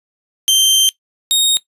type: tone pair in turn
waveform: sawtooth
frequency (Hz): 3136 / 3729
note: G7 / A#7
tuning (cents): 0 / 0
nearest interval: minor third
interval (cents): 300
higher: second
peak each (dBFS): -6 / -7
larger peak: first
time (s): 0.48-0.89 / 1.31-1.57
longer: first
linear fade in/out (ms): 0
effects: noise-tail reverb RT60 0.1 s tail -18 dB re dry + resampled to 32000 Hz